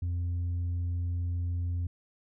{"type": "tone with tanh clipping", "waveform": "sine", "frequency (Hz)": 87.31, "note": "F2", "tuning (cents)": 0, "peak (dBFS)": -29, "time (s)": [0.02, 1.87], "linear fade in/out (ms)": 5, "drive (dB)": 2, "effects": []}